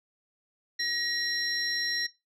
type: tone cluster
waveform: sine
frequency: 1894 / 4033 / 5570 Hz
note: A#6 / B7 / F8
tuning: +27 / +36 / -5 cents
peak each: -31 dBFS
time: 0.79-2.07 s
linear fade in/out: 10 ms
effects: noise-tail reverb RT60 0.2 s tail -18 dB re dry + tanh soft clip ceiling -21 dBFS